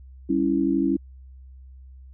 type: chord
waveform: sine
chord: C# diminished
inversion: second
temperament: equal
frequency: 196 / 277.2 / 329.6 Hz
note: G3 / C#4 / E4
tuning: 0 / 0 / 0 cents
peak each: -27 / -22 / -23 dBFS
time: 0.29-0.97 s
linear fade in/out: 10 ms
effects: added 65 Hz sine -42 dBFS peak until 2.13 s